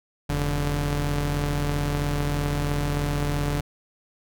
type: tone pair together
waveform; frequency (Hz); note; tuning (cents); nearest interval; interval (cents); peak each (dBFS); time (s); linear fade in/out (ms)
sawtooth; 43.08 / 144.9; F1 / D3; -23 / -23; octave + major sixth; 2100; -23 / -21; 0.29-3.61; 10
effects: none